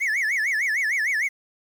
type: tone with vibrato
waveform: triangle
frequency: 1962 Hz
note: B6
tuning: 12 cents flat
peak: -19 dBFS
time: 0-1.29 s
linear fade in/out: 20 ms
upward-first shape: sine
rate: 6.6 Hz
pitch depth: 240 cents each way
effects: 8-bit